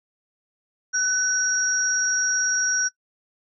sine tone pair together, 1504 / 5678 Hz, F#6 / F8, +28 / +28 cents, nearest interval octave + major seventh, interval 2300 cents, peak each -23 / -23 dBFS, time 0.93-2.89 s, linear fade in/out 20 ms, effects noise-tail reverb RT60 0.1 s tail -21 dB re dry

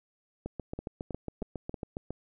two click trains, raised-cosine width 2 ms, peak -22 / -23 dBFS, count 13 / 4, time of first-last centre 0.46-2.106 / 0.79-1.742 s, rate 7.29 / 3.15 Hz, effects none

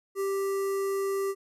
square tone with notch filter, 392 Hz, G4, in tune, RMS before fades -29 dBFS, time 0.15-1.35 s, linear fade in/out 50 ms, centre 3400 Hz, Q 0.6, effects resampled to 32000 Hz

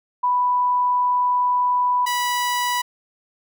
sine / sawtooth tone pair in turn, 989 / 980.5 Hz, B5 / B5, +2 / -13 cents, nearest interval unison, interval 15 cents, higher first, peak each -16 dBFS, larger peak neither, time 0.23-2.06 / 2.06-2.82 s, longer first, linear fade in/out 10 ms, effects none

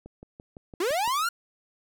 click train, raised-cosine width 2 ms, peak -30 dBFS, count 7, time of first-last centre 0.06-1.077 s, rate 5.9 Hz
45% pulse linear sweep, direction up, 320 to 1439 Hz, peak -24 dBFS, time 0.8-1.29 s, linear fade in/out 5 ms
effects none

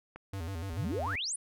click, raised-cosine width 0.5 ms, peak -30 dBFS, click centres 0.16 s
square tone with vibrato, 89.6 Hz, F2, 45 cents sharp, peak -36 dBFS, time 0.33-1.16 s, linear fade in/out 5 ms, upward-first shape square, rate 6.8 Hz, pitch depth 150 cents each way
sine exponential sweep, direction up, 68.9 to 10310 Hz, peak -32 dBFS, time 0.73-1.36 s, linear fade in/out 5 ms
effects none

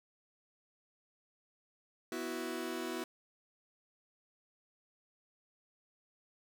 sawtooth chord, B suspended fourth, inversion none, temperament just, 246.9 / 329.3 / 370.4 Hz, B3 / E4 / F#4, 0 / -2 / +2 cents, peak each -39 / -37 / -37 dBFS, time 2.12-3.04 s, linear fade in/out 2 ms, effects none

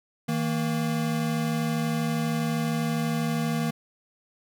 square tone pair together, 159.19 / 231.7 Hz, D#3 / A#3, +40 / -10 cents, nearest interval tritone, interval 650 cents, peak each -28 dBFS, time 0.28-3.71 s, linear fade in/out 10 ms, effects none

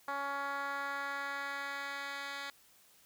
10% pulse tone with band-pass filter sweep, 280 Hz, C#4, 18 cents sharp, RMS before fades -39 dBFS, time 0.08-2.5 s, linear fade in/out 2 ms, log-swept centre 1100 to 2800 Hz, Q 1.4, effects white hiss -64 dBFS RMS until 3.05 s

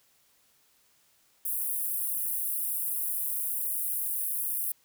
pink high-pass noise, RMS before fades -31 dBFS, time 1.45-4.72 s, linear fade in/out 5 ms, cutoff 10000 Hz, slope 48 dB/octave, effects white hiss -66 dBFS RMS until 4.84 s

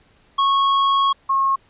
square / sine tone pair in turn, 1100 / 1084.9 Hz, C#6 / C#6, -14 / -38 cents, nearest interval unison, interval 24 cents, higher first, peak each -15 dBFS, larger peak neither, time 0.38-1.13 / 1.29-1.56 s, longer first, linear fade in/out 10 ms, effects pink hiss -56 dBFS RMS until 1.69 s + resampled to 8000 Hz

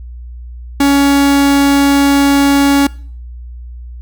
45% pulse tone, 280.4 Hz, C#4, 20 cents sharp, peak -7 dBFS, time 0.8-2.87 s, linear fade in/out 5 ms, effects noise-tail reverb RT60 0.5 s tail -22 dB re dry + added 60 Hz sine -26 dBFS peak until 4.01 s

